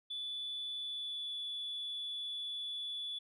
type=tone with pitch glide; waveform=sine; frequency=3469 to 3443 Hz; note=A7 to A7; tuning=-25 to -38 cents; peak=-37 dBFS; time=0.1-3.19 s; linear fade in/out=10 ms; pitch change=-13 cents; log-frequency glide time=0.76-1.37 s; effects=tanh soft clip ceiling -34 dBFS